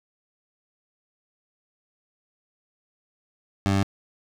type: tone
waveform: 20% pulse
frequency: 98 Hz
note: G2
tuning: in tune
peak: -15 dBFS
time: 3.66-3.83 s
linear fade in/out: 0 ms
effects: low-pass 8000 Hz 12 dB/octave + 7-bit